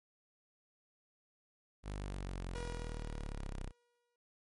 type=linear sweep; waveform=sawtooth; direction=down; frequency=51.2 to 31.22 Hz; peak=-36 dBFS; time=1.83-3.72 s; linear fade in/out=50 ms
type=tone with exponential decay; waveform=sawtooth; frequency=480 Hz; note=B4; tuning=49 cents flat; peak=-39 dBFS; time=2.55-4.16 s; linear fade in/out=2 ms; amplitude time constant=350 ms
effects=MP3 48 kbps